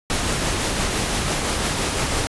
pink noise with tremolo, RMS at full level -21 dBFS, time 0.1-2.27 s, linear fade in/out 0 ms, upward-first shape triangle, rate 5.9 Hz, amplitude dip 30%, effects resampled to 24000 Hz

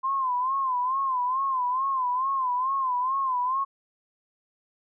sine tone with vibrato, 1037 Hz, C6, 16 cents flat, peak -23 dBFS, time 0.03-3.65 s, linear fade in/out 20 ms, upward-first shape sine, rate 2.3 Hz, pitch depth 96 cents each way, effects none

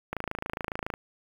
click train, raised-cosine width 0.5 ms, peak -16 dBFS, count 23, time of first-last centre 0.13-0.939 s, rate 27.2 Hz, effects 7-bit

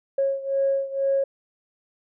sine beating tone pair, 546 / 548.1 Hz, C#5 / C#5, -26 / -20 cents, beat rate 2.1 Hz, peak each -22 / -25 dBFS, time 0.18-1.24 s, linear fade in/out 5 ms, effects tanh soft clip ceiling -13 dBFS

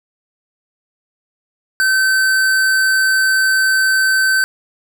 sine tone with hard clipping, 1539 Hz, G6, 32 cents flat, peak -13 dBFS, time 1.8-4.44 s, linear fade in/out 0 ms, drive 16 dB, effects none

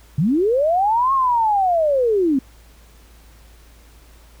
sine linear two-way sweep, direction up then down, 130 to 1096 to 252.3 Hz, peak -14 dBFS, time 0.18-2.39 s, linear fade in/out 5 ms, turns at 1.13 s, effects added 56 Hz sine -45 dBFS peak until 4.4 s + pink hiss -52 dBFS RMS until 4.4 s

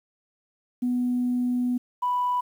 sine tone pair in turn, 246.9 / 987.6 Hz, B3 / B5, 0 / 0 cents, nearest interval 2 octaves, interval 2400 cents, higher second, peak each -21 dBFS, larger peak neither, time 0.82-1.78 / 2.02-2.41 s, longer first, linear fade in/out 10 ms, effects tanh soft clip ceiling -17 dBFS + 9-bit

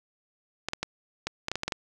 clicks, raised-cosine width 0.2 ms, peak -12 dBFS, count 10, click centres 0.686 / 0.734 / 0.83 / 1.27 / 1.484 / 1.516 / 1.556 / 1.634 / 1.68 / 1.722 s, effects none

